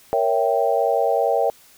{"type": "chord", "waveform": "sine", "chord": "A# diminished seventh", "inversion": "none", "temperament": "equal with one note detuned", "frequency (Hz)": [466.2, 556.6, 659.3, 784], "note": ["A#4", "C#5", "E5", "G5"], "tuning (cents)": [0, 7, 0, 0], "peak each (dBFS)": -22, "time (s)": [0.13, 1.5], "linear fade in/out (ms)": 0, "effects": ["white hiss -51 dBFS RMS until 1.77 s"]}